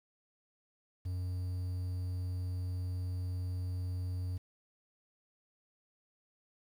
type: tone with quantisation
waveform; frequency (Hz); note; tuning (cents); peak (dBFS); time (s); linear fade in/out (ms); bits
triangle; 90.9; F#2; -30; -32; 1.05-4.38; 10; 10
effects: none